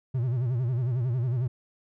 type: tone with vibrato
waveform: triangle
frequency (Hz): 123.47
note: B2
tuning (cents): 0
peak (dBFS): -22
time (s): 0.14-1.48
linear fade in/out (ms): 10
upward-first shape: sine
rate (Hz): 11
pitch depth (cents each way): 130
effects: none